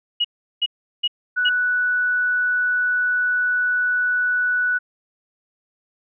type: tone bursts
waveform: sine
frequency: 2900 Hz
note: F#7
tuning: 35 cents flat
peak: -16 dBFS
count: 4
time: 0.2-1.494 s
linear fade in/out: 10 ms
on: 46 ms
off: 370 ms
type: tone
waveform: sine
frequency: 1480 Hz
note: F#6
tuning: in tune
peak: -17 dBFS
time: 1.36-4.79 s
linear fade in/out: 20 ms
effects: none